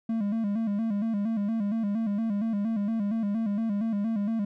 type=tone with vibrato; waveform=triangle; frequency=214 Hz; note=A3; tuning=48 cents flat; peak=-23 dBFS; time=0.09-4.45 s; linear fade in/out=5 ms; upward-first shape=square; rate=4.3 Hz; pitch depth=95 cents each way; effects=none